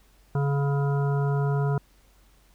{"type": "harmonic tone", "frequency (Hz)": 140.9, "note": "C#3", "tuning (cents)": 29, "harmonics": [1, 3, 5, 7, 9, 10], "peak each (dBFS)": [-22, -31, -36, -37, -42, -41], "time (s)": [0.35, 1.78], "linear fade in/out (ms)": 2, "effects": ["added 47 Hz sine -57 dBFS peak until 2.54 s", "pink hiss -62 dBFS RMS until 2.54 s"]}